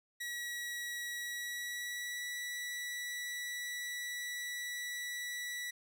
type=tone with pitch glide; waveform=sawtooth; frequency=1924 to 1950.9 Hz; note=B6 to B6; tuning=-46 to -22 cents; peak=-35 dBFS; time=0.2-5.71 s; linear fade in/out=10 ms; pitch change=+24 cents; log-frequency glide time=1.16-2.3 s; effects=none